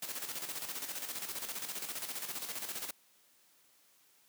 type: noise with tremolo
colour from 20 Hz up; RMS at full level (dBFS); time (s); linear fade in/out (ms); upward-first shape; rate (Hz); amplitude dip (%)
white; -39; 0.02-2.91; 5; square; 15; 55
effects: white hiss -67 dBFS RMS until 4.28 s + high-pass 150 Hz 12 dB/octave